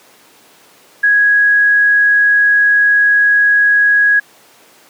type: tone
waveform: sine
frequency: 1661 Hz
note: G#6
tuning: in tune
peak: -7 dBFS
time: 1.03-4.2 s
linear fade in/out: 10 ms
effects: pink hiss -45 dBFS RMS until 4.89 s + high-pass 300 Hz 12 dB/octave